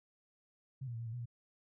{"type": "tone with pitch steps", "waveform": "sine", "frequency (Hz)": [132.6, 119.4, 114.4, 116.9, 112, 122.7, 118.1], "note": ["C3", "A#2", "A#2", "A#2", "A2", "B2", "A#2"], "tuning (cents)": [23, 42, -32, 5, 31, -11, 23], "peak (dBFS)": -39, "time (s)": [0.81, 1.258], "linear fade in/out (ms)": 10, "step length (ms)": 64, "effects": []}